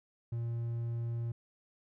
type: tone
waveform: triangle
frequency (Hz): 117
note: A#2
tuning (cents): +7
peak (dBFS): -31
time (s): 0.32-1.32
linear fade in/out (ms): 5
effects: none

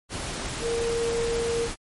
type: tone in noise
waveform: sine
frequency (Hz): 465.2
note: A#4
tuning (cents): -4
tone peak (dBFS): -24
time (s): 0.61-1.69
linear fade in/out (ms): 50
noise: pink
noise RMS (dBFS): -32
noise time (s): 0.09-1.76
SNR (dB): +5
effects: MP3 48 kbps

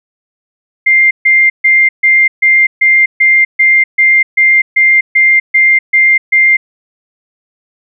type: tone bursts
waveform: sine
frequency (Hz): 2102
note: C7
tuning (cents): +7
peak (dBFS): -4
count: 15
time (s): 0.86-6.57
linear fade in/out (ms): 10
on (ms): 250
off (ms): 140
effects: none

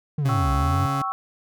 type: linear two-way sweep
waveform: triangle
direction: down then up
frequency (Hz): 155.56 to 62 to 100.8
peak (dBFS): -19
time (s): 0.18-0.86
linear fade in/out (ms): 5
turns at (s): 0.51
type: tone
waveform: 30% pulse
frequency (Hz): 138.59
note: C#3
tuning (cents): 0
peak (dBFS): -22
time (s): 0.25-1.02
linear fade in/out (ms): 5
type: chord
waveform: sine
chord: C# diminished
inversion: second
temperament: equal with one note detuned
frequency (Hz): 772.8 / 1108.7 / 1318.5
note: G5 / C#6 / E6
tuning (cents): -25 / 0 / 0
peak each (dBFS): -30 / -27 / -28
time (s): 0.29-1.12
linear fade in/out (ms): 0
effects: none

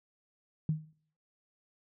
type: tone with exponential decay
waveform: sine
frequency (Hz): 155.56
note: D#3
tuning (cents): 0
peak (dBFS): -24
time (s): 0.69-0.93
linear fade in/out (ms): 2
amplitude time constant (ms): 51
effects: noise-tail reverb RT60 0.6 s tail -23 dB re dry

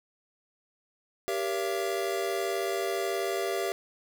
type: chord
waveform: square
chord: G diminished seventh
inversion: none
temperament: just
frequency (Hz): 392 / 470.4 / 564.5 / 677.4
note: G4 / Bb4 / Db5 / Fb5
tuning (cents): 0 / +16 / +31 / +47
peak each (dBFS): -32 / -37 / -38 / -34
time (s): 1.28-3.72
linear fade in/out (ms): 0
effects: none

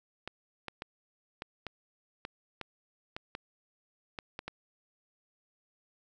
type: clicks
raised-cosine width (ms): 0.3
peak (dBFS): -22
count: 12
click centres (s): 0.276 / 0.683 / 0.821 / 1.421 / 1.667 / 2.251 / 2.613 / 3.165 / 3.351 / 4.188 / 4.391 / 4.48
effects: none

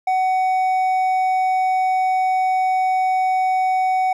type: tone with hard clipping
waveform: sine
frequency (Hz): 750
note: F#5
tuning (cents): +23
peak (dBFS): -17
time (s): 0.07-4.13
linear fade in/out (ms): 5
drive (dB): 5
effects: none

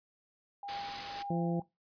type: tone with tremolo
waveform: sine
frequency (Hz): 805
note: G5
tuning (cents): +46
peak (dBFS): -37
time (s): 0.63-1.62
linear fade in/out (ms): 2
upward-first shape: triangle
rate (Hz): 1.9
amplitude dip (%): 65
type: noise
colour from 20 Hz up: white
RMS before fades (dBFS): -40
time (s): 0.68-1.23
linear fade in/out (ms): 10
type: harmonic tone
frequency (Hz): 170.6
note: F3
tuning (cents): -40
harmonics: 1 / 2 / 3 / 4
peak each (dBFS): -31 / -37 / -41 / -43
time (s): 1.3-1.6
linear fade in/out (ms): 5
effects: noise-tail reverb RT60 0.2 s tail -19 dB re dry + resampled to 11025 Hz

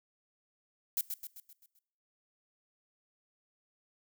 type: noise with echo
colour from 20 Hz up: violet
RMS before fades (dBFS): -31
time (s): 0.97-1.01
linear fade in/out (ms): 2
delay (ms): 130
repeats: 6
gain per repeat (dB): -6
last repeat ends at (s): 1.79
effects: noise-tail reverb RT60 0.7 s tail -21 dB re dry

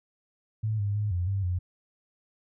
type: tone with pitch steps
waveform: sine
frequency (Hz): 108.9 / 101.6 / 104.7 / 88.6 / 98.2 / 89.7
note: A2 / G#2 / G#2 / F2 / G2 / F2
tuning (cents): -17 / -38 / +15 / +25 / +4 / +47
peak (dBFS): -25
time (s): 0.63-1.59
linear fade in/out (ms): 10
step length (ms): 160
effects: none

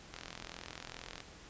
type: click train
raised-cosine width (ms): 0.2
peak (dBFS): -26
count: 46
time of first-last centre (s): 0.14-1.204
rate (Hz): 42.3
effects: pink hiss -54 dBFS RMS until 1.49 s + resampled to 16000 Hz

